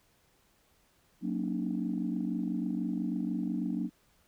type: chord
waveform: sine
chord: D# minor seventh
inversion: first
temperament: equal with one note detuned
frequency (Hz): 185 / 233.1 / 277.2 / 303.3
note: F#3 / A#3 / C#4 / D#4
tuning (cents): 0 / 0 / 0 / -44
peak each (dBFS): -34 / -34 / -37 / -36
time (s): 1.21-3.9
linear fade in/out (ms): 50
effects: tanh soft clip ceiling -21 dBFS + pink hiss -68 dBFS RMS until 4.27 s